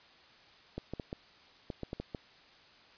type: clicks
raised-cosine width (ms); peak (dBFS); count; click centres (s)
2; -24; 9; 0.78 / 0.936 / 0.998 / 1.129 / 1.702 / 1.833 / 1.931 / 2 / 2.148
effects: white hiss -59 dBFS RMS until 2.97 s + resampled to 11025 Hz